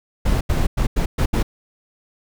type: noise bursts at uneven times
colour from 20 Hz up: brown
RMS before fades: -17 dBFS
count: 6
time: 0.25-0.41 / 0.49-0.67 / 0.77-0.87 / 0.96-1.06 / 1.18-1.26 / 1.33-1.43 s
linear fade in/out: 10 ms
effects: none